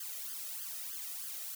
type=noise with flanger; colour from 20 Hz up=blue; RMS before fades=-42 dBFS; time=0-1.55 s; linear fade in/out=5 ms; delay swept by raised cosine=0.62 to 1.62 ms; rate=3.2 Hz; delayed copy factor=+1; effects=none